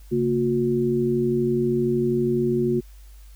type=tone cluster; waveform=sine; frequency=137.8 / 230.4 / 361.7 Hz; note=C#3 / A#3 / F#4; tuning=-10 / -20 / -39 cents; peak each=-27 / -24 / -21 dBFS; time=0.11-2.81 s; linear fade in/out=20 ms; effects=added 50 Hz sine -42 dBFS peak until 3.35 s + white hiss -57 dBFS RMS until 3.35 s